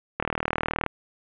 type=click train; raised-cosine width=0.5 ms; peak=-9 dBFS; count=27; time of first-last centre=0.2-0.863 s; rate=39.2 Hz; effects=resampled to 8000 Hz + 7-bit